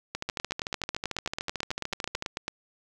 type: two click trains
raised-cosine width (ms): 0.2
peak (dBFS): -14 / -13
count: 29 / 21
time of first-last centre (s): 0.15-2.224 / 0.29-2.481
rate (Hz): 13.5 / 9.13
effects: none